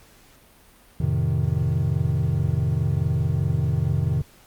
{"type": "chord", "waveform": "triangle", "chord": "F dominant seventh", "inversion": "none", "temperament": "equal", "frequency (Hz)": [87.31, 110, 130.81, 155.56], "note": ["F2", "A2", "C3", "Eb3"], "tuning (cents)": [0, 0, 0, 0], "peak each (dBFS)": [-24, -25, -22, -23], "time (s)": [1, 4.22], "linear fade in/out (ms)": 5, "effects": ["pink hiss -53 dBFS RMS until 4.46 s", "Opus 48 kbps"]}